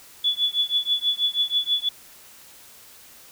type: tone with tremolo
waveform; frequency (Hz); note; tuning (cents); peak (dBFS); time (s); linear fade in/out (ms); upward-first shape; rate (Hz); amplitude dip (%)
sine; 3431; A7; -44; -16; 0.24-1.89; 5; triangle; 6.2; 100
effects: white hiss -48 dBFS RMS until 3.31 s